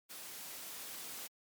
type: noise with level ramp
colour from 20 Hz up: white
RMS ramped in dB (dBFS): -48 to -45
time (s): 0.09-1.28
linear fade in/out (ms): 20
effects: high-pass 150 Hz 12 dB/octave + MP3 96 kbps